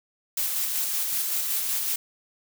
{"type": "noise with tremolo", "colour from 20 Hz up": "blue", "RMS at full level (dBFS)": -26, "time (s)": [0.37, 1.96], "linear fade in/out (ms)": 5, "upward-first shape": "square", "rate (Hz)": 5.3, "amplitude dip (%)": 25, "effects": []}